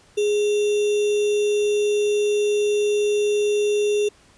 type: tone with sample-and-hold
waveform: sine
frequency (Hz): 415.3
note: G#4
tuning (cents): 0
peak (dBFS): -17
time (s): 0.17-4.09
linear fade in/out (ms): 10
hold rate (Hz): 3150
effects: pink hiss -54 dBFS RMS until 4.37 s + resampled to 22050 Hz